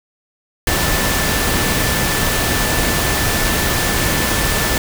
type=tone in noise; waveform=sine; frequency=1760 Hz; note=A6; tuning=in tune; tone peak=-25 dBFS; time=0.67-4.78 s; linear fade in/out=2 ms; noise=pink; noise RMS=-17 dBFS; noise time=0.67-4.78 s; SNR=-11 dB; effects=none

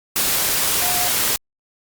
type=tone in noise; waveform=sine; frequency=717 Hz; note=F5; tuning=45 cents sharp; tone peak=-26 dBFS; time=0.82-1.08 s; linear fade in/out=0 ms; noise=white; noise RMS=-19 dBFS; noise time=0.16-1.36 s; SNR=-10 dB; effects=Opus 48 kbps

